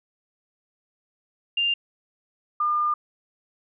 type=tone pair in turn; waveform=sine; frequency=2796 / 1205.8 Hz; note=F7 / D6; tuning=+1 / +45 cents; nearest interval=octave + minor third; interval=1456 cents; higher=first; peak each=-20 dBFS; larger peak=neither; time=1.57-1.74 / 2.6-2.94 s; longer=second; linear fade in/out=5 ms; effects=none